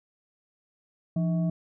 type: tone with frequency modulation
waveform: sine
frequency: 169.8 Hz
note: F3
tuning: 48 cents flat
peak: -23 dBFS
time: 1.16-1.5 s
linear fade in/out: 5 ms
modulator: 474 Hz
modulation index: 0.41
effects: none